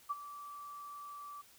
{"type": "tone with ADSR envelope", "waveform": "sine", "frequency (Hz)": 1160, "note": "D6", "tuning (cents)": -22, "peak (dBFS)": -31, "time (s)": [0.09, 1.42], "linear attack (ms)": 19, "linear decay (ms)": 30, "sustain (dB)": -14, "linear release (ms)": 15, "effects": ["white hiss -62 dBFS RMS until 1.58 s"]}